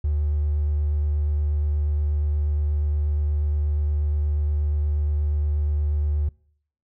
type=tone with hard clipping; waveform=triangle; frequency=74.3 Hz; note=D2; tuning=21 cents sharp; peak=-20 dBFS; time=0.04-6.29 s; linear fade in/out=5 ms; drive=4 dB; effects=noise-tail reverb RT60 0.6 s tail -24 dB re dry